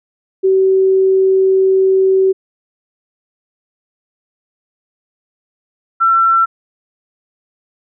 sine tone pair in turn, 381.4 / 1347 Hz, G4 / E6, -47 / +37 cents, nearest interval octave + minor seventh, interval 2184 cents, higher second, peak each -8 dBFS, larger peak neither, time 0.43-2.33 / 6-6.46 s, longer first, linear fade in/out 20 ms, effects none

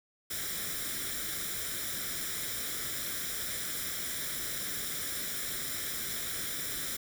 white noise with comb filter, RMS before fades -36 dBFS, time 0.3-6.97 s, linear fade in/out 10 ms, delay 0.55 ms, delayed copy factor +0.7, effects none

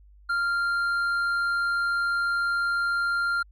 sine tone with hard clipping, 1393 Hz, F6, 5 cents flat, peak -24 dBFS, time 0.29-3.43 s, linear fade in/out 10 ms, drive 4 dB, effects added 50 Hz sine -50 dBFS peak until 3.51 s

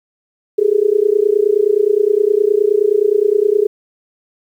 sine tone with amplitude modulation, 415.3 Hz, G#4, in tune, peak -6 dBFS, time 0.58-3.67 s, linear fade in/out 10 ms, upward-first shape sine, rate 29.6 Hz, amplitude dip 95%, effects 8-bit

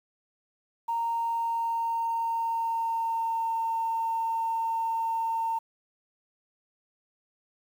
sine tone with pitch glide, 926 to 908.5 Hz, A#5 to A#5, -12 to -45 cents, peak -25 dBFS, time 0.88-5.59 s, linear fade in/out 10 ms, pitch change -33 cents, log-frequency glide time 1-3.62 s, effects tanh soft clip ceiling -21 dBFS + 9-bit

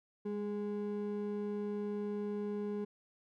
triangle ring-modulated tone, 309.8 Hz, D#4, 7 cents flat, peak -30 dBFS, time 0.25-2.85 s, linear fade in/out 10 ms, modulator 105 Hz, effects none

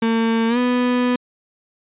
35% pulse tone with pitch glide, 227 to 247.5 Hz, A#3 to B3, -46 to +4 cents, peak -14 dBFS, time 0.02-1.16 s, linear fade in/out 5 ms, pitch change +150 cents, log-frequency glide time 0.48-0.58 s, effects resampled to 8000 Hz

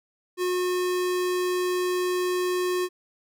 square tone, 362 Hz, F#4, 38 cents flat, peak -24 dBFS, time 0.37-2.89 s, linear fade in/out 50 ms, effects none

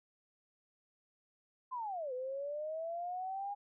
sine linear two-way sweep, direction down then up, 1046.5 to 497 to 818 Hz, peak -37 dBFS, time 1.71-3.55 s, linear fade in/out 20 ms, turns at 2.13 s, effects none

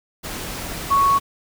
sine tone in noise, 1110 Hz, C#6, 2 cents sharp, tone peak -13 dBFS, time 0.9-1.19 s, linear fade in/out 20 ms, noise pink, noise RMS -30 dBFS, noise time 0.23-1.2 s, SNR +14 dB, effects none

